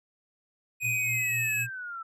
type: tone with pitch glide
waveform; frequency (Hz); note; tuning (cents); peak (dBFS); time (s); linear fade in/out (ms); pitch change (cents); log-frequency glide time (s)
square; 2500 to 2578; D#7 to E7; +8 to -39; -27; 0.8-1.67; 50; +53; 0.94-1.32
type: exponential sweep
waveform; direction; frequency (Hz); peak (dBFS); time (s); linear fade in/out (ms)
sine; down; 2489 to 1318.5; -35; 0.82-2.03; 10
type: tone with tremolo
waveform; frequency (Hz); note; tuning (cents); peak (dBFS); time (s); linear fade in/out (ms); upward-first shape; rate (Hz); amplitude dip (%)
sine; 120; B2; -49; -33; 0.82-1.7; 50; sine; 3.9; 75
effects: none